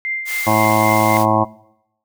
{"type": "tone with tremolo", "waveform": "sine", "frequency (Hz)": 2093, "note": "C7", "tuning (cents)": 0, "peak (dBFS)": -18, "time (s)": [0.05, 1.17], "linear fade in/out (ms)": 0, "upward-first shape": "triangle", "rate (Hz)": 3.8, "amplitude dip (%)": 55}
{"type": "high-pass noise", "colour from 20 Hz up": "white", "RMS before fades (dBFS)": -28, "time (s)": [0.25, 1.26], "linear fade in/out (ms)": 50, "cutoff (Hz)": 810, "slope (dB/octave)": 12}
{"type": "harmonic tone", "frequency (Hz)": 108.6, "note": "A2", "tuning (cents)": -22, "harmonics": [1, 2, 3, 5, 6, 7, 8, 9, 10], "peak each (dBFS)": [-21, -21, -21, -21, -21, -21, -21, -21, -21], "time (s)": [0.46, 1.45], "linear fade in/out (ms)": 20}
{"effects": ["noise-tail reverb RT60 0.8 s tail -21 dB re dry"]}